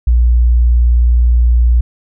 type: tone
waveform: sine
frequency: 59.6 Hz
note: A#1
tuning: 39 cents sharp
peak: -6 dBFS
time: 0.07-1.81 s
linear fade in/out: 5 ms
effects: none